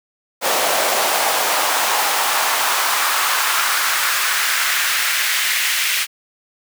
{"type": "noise with high-pass filter sweep", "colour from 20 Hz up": "pink", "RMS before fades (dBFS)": -18, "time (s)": [0.41, 6.07], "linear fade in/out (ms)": 50, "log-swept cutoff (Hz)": [580, 2200], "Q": 1.8, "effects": []}